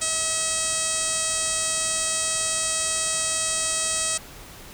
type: tone with low-pass filter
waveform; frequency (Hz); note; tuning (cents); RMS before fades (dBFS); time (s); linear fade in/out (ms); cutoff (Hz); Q
5% pulse; 642; E5; -46; -25; 0.01-4.18; 10; 8500; 6.2
effects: pink hiss -43 dBFS RMS until 4.73 s